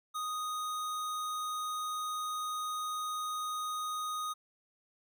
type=tone; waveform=square; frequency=1243 Hz; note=D#6; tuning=2 cents flat; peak=-35 dBFS; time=0.14-4.34 s; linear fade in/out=20 ms; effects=none